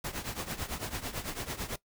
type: noise with tremolo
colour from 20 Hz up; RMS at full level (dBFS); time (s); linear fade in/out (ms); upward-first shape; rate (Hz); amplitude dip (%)
pink; -34; 0.04-1.76; 5; triangle; 9; 85
effects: noise-tail reverb RT60 0.1 s tail -19 dB re dry